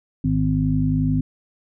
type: harmonic tone with a mistuned harmonic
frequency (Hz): 51.3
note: G#1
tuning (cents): -21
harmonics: 1 / 2 / 3 / 5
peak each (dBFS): -27 / -24 / -21 / -21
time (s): 0.24-1.21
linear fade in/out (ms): 5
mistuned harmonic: 1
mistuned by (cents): -15
effects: none